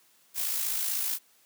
blue noise with amplitude modulation, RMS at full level -28 dBFS, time 0.34-1.19 s, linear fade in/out 50 ms, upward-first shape sine, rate 55.8 Hz, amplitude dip 45%, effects white hiss -63 dBFS RMS until 1.45 s + high-pass 150 Hz 12 dB/octave

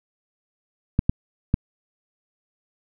clicks, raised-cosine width 5 ms, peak -5 dBFS, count 3, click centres 0.991 / 1.095 / 1.541 s, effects none

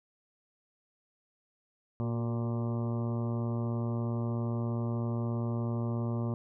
harmonic tone with a mistuned harmonic, 116.9 Hz, A#2, 5 cents sharp, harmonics 1 / 2 / 3 / 4 / 5 / 6 / 7 / 8 / 9 / 10, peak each -31 / -35 / -41 / -46 / -44 / -51 / -52 / -52 / -50 / -52 dBFS, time 2-6.34 s, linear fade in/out 0 ms, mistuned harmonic 3, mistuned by +37 cents, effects none

